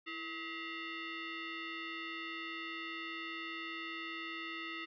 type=tone with frequency modulation; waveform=sine; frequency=330 Hz; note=E4; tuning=2 cents sharp; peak=-40 dBFS; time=0.06-4.86 s; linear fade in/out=20 ms; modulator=805 Hz; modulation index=3.7; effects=none